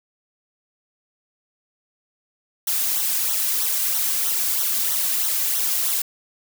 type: noise with flanger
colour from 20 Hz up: blue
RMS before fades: -22 dBFS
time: 2.67-6.02 s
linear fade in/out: 5 ms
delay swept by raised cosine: 0.41 to 2.31 ms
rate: 3.1 Hz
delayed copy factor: -0.7
effects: none